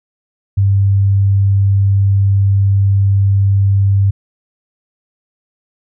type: tone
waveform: sine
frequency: 98.7 Hz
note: G2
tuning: 12 cents sharp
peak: -8 dBFS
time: 0.57-4.11 s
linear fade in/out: 10 ms
effects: none